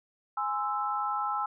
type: chord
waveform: sine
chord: Ab augmented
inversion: none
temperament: equal with one note detuned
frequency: 830.6 / 1037.5 / 1318.5 Hz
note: Ab5 / C6 / E6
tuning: 0 / -15 / 0 cents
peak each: -32 / -35 / -31 dBFS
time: 0.37-1.46 s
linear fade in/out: 5 ms
effects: none